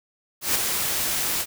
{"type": "noise with ADSR envelope", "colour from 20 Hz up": "white", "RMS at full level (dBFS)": -20, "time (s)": [0.41, 1.46], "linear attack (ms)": 140, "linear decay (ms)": 12, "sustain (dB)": -5, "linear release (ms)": 53, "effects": []}